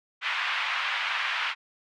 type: band-pass noise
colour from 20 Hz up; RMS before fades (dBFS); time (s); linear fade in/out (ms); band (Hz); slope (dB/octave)
white; -29; 0.21-1.55; 50; 970 to 2900; 24
effects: none